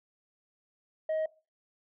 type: tone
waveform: sine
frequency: 630 Hz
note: D#5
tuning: 21 cents sharp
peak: -25 dBFS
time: 1.09-1.26 s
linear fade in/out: 5 ms
effects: noise-tail reverb RT60 0.3 s tail -21 dB re dry + tanh soft clip ceiling -27 dBFS